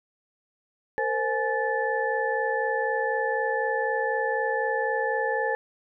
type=tone cluster; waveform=sine; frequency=457 / 521 / 844 / 1750 Hz; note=A#4 / C5 / G#5 / A6; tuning=-34 / -7 / +28 / -10 cents; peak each=-29 dBFS; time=0.98-5.55 s; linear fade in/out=0 ms; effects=none